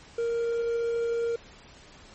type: tone with quantisation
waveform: triangle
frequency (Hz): 466.2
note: A#4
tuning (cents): 0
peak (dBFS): -23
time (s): 0.18-1.36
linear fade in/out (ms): 5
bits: 8
effects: pink hiss -51 dBFS RMS until 2.14 s + MP3 32 kbps